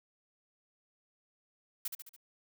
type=noise with echo; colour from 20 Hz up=blue; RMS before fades=-36 dBFS; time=1.85-1.88 s; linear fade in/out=5 ms; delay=71 ms; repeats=4; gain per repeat=-5 dB; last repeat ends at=2.164 s; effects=none